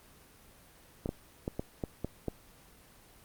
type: clicks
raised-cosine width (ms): 2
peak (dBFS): -19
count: 7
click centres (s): 1.059 / 1.091 / 1.479 / 1.595 / 1.838 / 2.046 / 2.283
effects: pink hiss -58 dBFS RMS until 3.24 s + Opus 24 kbps